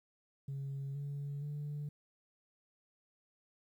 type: tone with pitch steps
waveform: sine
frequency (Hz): 137.8 / 142.25 / 146.84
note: C#3 / C#3 / D3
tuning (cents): -10 / +45 / 0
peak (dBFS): -36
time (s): 0.48-1.89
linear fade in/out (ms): 5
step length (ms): 470
effects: tanh soft clip ceiling -36 dBFS + 12-bit